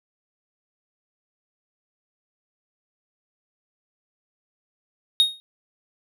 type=tone with exponential decay; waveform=triangle; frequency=3729 Hz; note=A#7; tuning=in tune; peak=-9 dBFS; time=5.2-5.4 s; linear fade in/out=0 ms; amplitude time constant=43 ms; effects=none